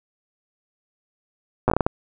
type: slowing click train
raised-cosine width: 1 ms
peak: -4 dBFS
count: 8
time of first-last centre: 1.68-1.865 s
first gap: 8 ms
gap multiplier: 1.39
effects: none